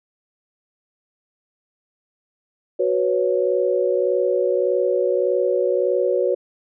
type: chord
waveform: sine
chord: F# suspended fourth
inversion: none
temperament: just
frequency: 370 / 493.3 / 555 Hz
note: F#4 / B4 / C#5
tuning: 0 / -2 / +2 cents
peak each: -21 dBFS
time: 2.79-6.35 s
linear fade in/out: 10 ms
effects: none